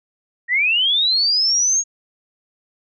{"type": "linear sweep", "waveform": "sine", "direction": "up", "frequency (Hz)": [1851, 6645], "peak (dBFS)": -14, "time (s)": [0.48, 1.84], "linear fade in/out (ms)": 50, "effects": []}